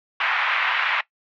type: band-pass noise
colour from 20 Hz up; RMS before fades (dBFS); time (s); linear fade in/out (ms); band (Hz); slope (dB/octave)
white; -22; 0.2-1.01; 5; 910 to 2600; 24
effects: noise-tail reverb RT60 0.1 s tail -18 dB re dry + low-pass 4000 Hz 12 dB/octave